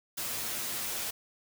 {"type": "noise with comb filter", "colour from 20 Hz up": "white", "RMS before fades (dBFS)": -35, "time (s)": [0.17, 1.11], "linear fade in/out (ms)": 10, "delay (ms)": 8.5, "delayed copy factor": 0.65, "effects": []}